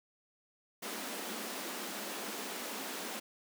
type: high-pass noise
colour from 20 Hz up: pink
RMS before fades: -41 dBFS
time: 0.82-3.2 s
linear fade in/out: 10 ms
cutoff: 190 Hz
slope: 96 dB/octave
effects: none